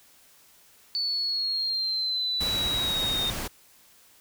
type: exponential sweep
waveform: sine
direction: down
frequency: 4487 to 3665 Hz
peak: -25 dBFS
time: 0.95-3.3 s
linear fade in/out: 0 ms
type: noise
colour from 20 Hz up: pink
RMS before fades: -33 dBFS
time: 2.4-3.48 s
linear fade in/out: 10 ms
effects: white hiss -57 dBFS RMS until 4.2 s